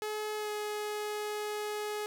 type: tone with pitch glide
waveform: sawtooth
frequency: 425.9 to 420.5 Hz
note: G#4 to G#4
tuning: +44 to +22 cents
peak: -30 dBFS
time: 0.02-2.06 s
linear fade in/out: 0 ms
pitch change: -22 cents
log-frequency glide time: 0.37-0.5 s
effects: none